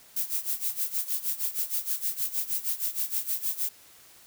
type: noise with tremolo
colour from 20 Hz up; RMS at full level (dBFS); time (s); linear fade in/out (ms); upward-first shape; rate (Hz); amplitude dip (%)
violet; -27; 0.16-3.69; 5; sine; 6.4; 85
effects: white hiss -54 dBFS RMS until 4.26 s